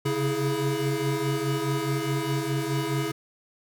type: tone cluster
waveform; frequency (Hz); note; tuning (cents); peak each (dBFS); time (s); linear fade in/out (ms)
square; 135 / 139.8 / 326.8 / 419.6; C#3 / C#3 / E4 / G#4; -45 / +15 / -15 / +18; -31; 0.05-3.12; 10
effects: none